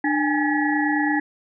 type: tone cluster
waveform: sine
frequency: 299.1 / 807 / 836 / 1710 / 1930 Hz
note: D4 / G#5 / G#5 / A6 / B6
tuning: +32 / -50 / +11 / -50 / -40 cents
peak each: -21 / -29 / -27 / -26 / -27 dBFS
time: 0.04-1.2 s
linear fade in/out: 5 ms
effects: none